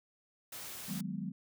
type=noise; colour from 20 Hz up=white; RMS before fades=-45 dBFS; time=0.52-1.01 s; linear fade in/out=5 ms
type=chord; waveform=sine; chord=G# minor seventh; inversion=second; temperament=equal; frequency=155.56 / 185 / 207.7 / 246.9 Hz; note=D#3 / F#3 / G#3 / B3; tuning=0 / 0 / 0 / 0 cents; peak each=-44 / -39 / -41 / -45 dBFS; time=0.88-1.32 s; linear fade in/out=10 ms
effects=none